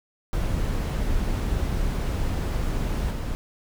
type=noise with level steps; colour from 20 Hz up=brown; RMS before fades=-25 / -28 dBFS; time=0.33-3.35 s; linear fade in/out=0 ms; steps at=3.11 s; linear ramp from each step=10 ms; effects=none